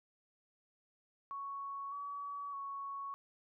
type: tone with pitch steps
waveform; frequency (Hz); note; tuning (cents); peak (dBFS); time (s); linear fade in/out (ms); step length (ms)
sine; 1111 / 1137 / 1110; C#6 / C#6 / C#6; +4 / +44 / +2; -40; 1.31-3.14; 0; 610
effects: none